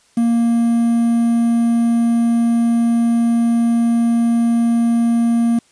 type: tone with quantisation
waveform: triangle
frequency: 233.1 Hz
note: A#3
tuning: in tune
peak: -10 dBFS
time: 0.17-5.59 s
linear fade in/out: 5 ms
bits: 6
effects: white hiss -55 dBFS RMS until 5.71 s + resampled to 22050 Hz